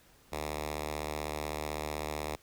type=tone with notch filter; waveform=5% pulse; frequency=75.9 Hz; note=D#2; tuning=42 cents flat; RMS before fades=-37 dBFS; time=0.32-2.36 s; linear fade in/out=5 ms; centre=190 Hz; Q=0.88; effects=pink hiss -62 dBFS RMS until 2.42 s